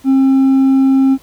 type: tone with hard clipping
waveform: sine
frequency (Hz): 267.6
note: C4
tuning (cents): +39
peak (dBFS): -8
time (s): 0.04-1.18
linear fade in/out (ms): 50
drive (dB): 2
effects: pink hiss -46 dBFS RMS until 1.22 s